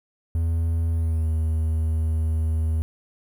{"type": "tone with pitch glide", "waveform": "triangle", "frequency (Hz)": [82.41, 79.69], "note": ["E2", "D#2"], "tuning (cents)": [0, 42], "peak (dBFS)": -18, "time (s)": [0.35, 2.82], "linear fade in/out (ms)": 0, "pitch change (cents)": -58, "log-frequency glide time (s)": [0.92, 1.27], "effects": ["9-bit"]}